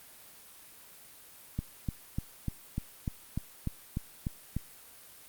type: click train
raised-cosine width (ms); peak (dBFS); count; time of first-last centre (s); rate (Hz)
5; -19; 11; 1.59-4.566; 3.36
effects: white hiss -53 dBFS RMS until 5.28 s + Opus 32 kbps